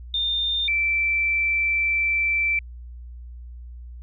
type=tone pair in turn; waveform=sine; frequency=3619 / 2334 Hz; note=A7 / D7; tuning=+48 / -11 cents; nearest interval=minor sixth; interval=759 cents; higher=first; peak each=-21 / -19 dBFS; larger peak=second; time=0.14-0.68 / 0.68-2.59 s; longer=second; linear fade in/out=2 ms; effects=added 60 Hz sine -36 dBFS peak until 4.02 s